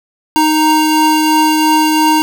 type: tone pair together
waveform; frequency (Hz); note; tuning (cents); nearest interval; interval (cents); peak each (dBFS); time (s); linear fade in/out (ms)
square; 311.1 / 930.4; D#4 / A#5; 0 / -4; octave + perfect fifth; 1896; -12; 0.36-2.22; 0
effects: none